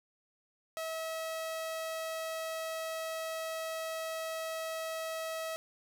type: tone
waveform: sawtooth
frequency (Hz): 645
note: E5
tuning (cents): -38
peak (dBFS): -32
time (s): 0.77-5.56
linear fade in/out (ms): 0
effects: none